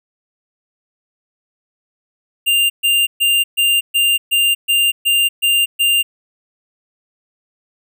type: tone bursts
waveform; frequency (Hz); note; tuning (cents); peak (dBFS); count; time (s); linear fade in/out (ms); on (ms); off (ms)
square; 2794; F7; 0; -12; 10; 2.46-6.03; 20; 240; 130
effects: none